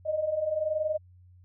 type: tone pair together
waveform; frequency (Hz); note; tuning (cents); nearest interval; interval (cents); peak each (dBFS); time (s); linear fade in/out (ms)
sine; 601.4 / 622.3; D5 / D#5; +41 / 0; minor second; 59; -32 / -27; 0.05-0.98; 20
effects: added 90 Hz sine -52 dBFS peak until 1.44 s